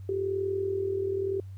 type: tone with amplitude modulation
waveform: sine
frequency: 389 Hz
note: G4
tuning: 13 cents flat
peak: -24 dBFS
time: 0.09-1.4 s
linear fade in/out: 2 ms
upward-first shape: sine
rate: 40.8 Hz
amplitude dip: 60%
effects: added 96 Hz sine -39 dBFS peak until 1.57 s + pink hiss -67 dBFS RMS until 1.57 s